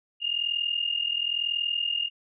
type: tone pair together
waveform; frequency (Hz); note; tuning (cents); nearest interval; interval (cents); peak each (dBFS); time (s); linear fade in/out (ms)
sine; 2809 / 2850; F7 / F7; +9 / +34; unison; 25; -28; 0.2-2.1; 50
effects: none